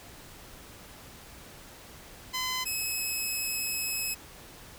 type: tone pair in turn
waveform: 10% pulse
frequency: 1021 / 2573 Hz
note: C6 / E7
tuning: -43 / -43 cents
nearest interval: octave + major third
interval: 1600 cents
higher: second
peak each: -21 dBFS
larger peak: neither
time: 2.33-2.65 / 2.65-4.15 s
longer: second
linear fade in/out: 20 ms
effects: pink hiss -49 dBFS RMS until 4.78 s